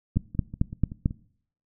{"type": "two click trains", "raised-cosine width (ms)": 5, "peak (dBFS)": [-23, -9], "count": [6, 5], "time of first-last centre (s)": [[0.16, 1.109], [0.17, 1.059]], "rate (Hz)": [5.27, 4.5], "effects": ["noise-tail reverb RT60 0.6 s tail -22 dB re dry"]}